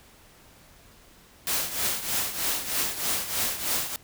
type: noise with tremolo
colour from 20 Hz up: white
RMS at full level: -25 dBFS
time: 1.47-3.96 s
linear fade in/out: 0 ms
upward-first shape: triangle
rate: 3.2 Hz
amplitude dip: 75%
effects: pink hiss -54 dBFS RMS until 4.03 s